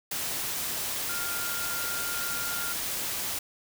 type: tone in noise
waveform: sine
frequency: 1402 Hz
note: F6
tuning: 6 cents sharp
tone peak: -35 dBFS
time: 1.09-2.73 s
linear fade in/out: 5 ms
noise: white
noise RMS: -32 dBFS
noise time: 0.11-3.39 s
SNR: -6 dB
effects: none